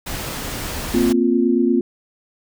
pink noise, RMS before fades -27 dBFS, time 0.06-1.13 s, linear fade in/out 10 ms
sine chord, Bb suspended second, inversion none, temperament equal with one note detuned, 233.1 / 261.6 / 350.4 Hz, Bb3 / C4 / F4, 0 / 0 / +6 cents, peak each -18 dBFS, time 0.94-1.81 s, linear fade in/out 5 ms
effects none

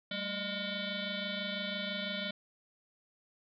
sine tone with frequency modulation, 1841 Hz, A#6, 22 cents flat, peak -34 dBFS, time 0.11-2.31 s, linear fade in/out 5 ms, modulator 412 Hz, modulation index 5, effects none

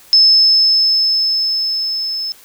sine tone with level ramp, 5230 Hz, E8, 15 cents flat, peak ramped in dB -5 to -19 dBFS, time 0.13-2.32 s, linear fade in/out 0 ms, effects white hiss -44 dBFS RMS until 2.44 s

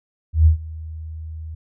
sine tone with ADSR envelope, 79.4 Hz, D#2, 36 cents sharp, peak -7 dBFS, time 0.33-1.55 s, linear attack 130 ms, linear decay 110 ms, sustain -22 dB, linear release 8 ms, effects none

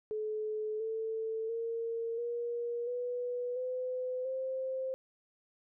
sine tone with pitch steps, 430 / 444.4 / 459.3 / 474.6 / 490.5 / 506.9 / 523.9 Hz, A4 / A4 / A#4 / A#4 / B4 / B4 / C5, -40 / +17 / -26 / +31 / -12 / +45 / +2 cents, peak -33 dBFS, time 0.11-4.94 s, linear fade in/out 0 ms, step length 690 ms, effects none

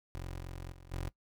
20% pulse tone with level steps, 44.41 Hz, F1, 30 cents sharp, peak -35 / -37 / -47 / -31 dBFS, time 0.15-1.09 s, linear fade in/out 0 ms, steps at 0.39 / 0.71 / 0.91 s, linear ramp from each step 20 ms, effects noise-tail reverb RT60 0.1 s tail -19 dB re dry

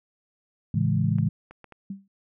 sine chord, A major seventh, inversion none, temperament equal, 110 / 138.59 / 164.81 / 207.7 Hz, A2 / C#3 / E3 / G#3, 0 / 0 / 0 / 0 cents, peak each -25 / -26 / -25 / -28 dBFS, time 0.74-1.29 s, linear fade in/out 5 ms
clicks, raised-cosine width 0.5 ms, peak -30 dBFS, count 4, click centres 1.185 / 1.51 / 1.643 / 1.723 s
sine tone with exponential decay, 195.8 Hz, G3, 2 cents flat, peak -28 dBFS, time 1.9-2.08 s, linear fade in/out 5 ms, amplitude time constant 38 ms
effects none

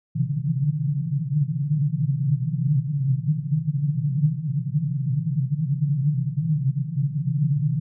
pink band-pass noise, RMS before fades -23 dBFS, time 0.15-7.8 s, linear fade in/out 10 ms, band 130 to 160 Hz, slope 96 dB/octave, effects none

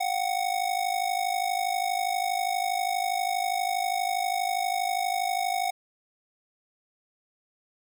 square ring-modulated tone, 740 Hz, F#5, in tune, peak -23 dBFS, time 0-5.71 s, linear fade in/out 10 ms, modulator 26.2 Hz, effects none

